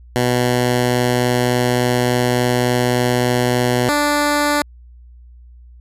10% pulse tone pair in turn, 123.47 / 293 Hz, B2 / D4, 0 / -4 cents, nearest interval octave + minor third, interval 1496 cents, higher second, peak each -6 dBFS, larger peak neither, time 0.16-3.89 / 3.89-4.62 s, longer first, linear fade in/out 0 ms, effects added 60 Hz sine -39 dBFS peak until 5.8 s + resampled to 32000 Hz

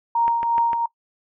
sine tone with tremolo, 932.3 Hz, A#5, in tune, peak -15 dBFS, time 0.15-0.86 s, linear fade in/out 5 ms, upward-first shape triangle, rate 2.8 Hz, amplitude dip 50%
click train, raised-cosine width 0.5 ms, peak -16 dBFS, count 4, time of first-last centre 0.28-0.732 s, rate 6.64 Hz
effects noise-tail reverb RT60 0.1 s tail -21 dB re dry

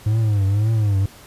triangle tone with vibrato, 104.5 Hz, G#2, 11 cents sharp, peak -13 dBFS, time 0.06-1.06 s, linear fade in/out 5 ms, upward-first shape triangle, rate 1.9 Hz, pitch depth 150 cents each way, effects pink hiss -44 dBFS RMS until 1.26 s + resampled to 32000 Hz

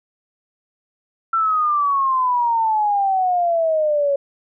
sine exponential sweep, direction down, 1350 to 554.4 Hz, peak -15 dBFS, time 1.33-4.16 s, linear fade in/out 5 ms, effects none

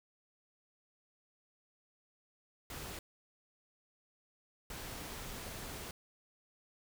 pink noise bursts at uneven times, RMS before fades -45 dBFS, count 2, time 2.7-2.99 / 4.7-5.91 s, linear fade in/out 2 ms, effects none

